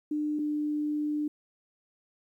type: tone pair in turn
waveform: sine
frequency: 300 / 298.7 Hz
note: D4 / D4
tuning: +37 / +29 cents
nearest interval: unison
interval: 8 cents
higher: first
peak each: -27 dBFS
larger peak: neither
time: 0.11-0.39 / 0.39-1.28 s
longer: second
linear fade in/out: 5 ms
effects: 11-bit